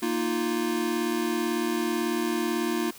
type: chord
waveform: square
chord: Bb suspended fourth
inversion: none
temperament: equal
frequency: 233.1 / 311.1 / 349.2 Hz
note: Bb3 / Eb4 / F4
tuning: 0 / 0 / 0 cents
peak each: -31 / -31 / -29 dBFS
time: 0.02-2.91 s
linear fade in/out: 10 ms
effects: white hiss -47 dBFS RMS until 2.98 s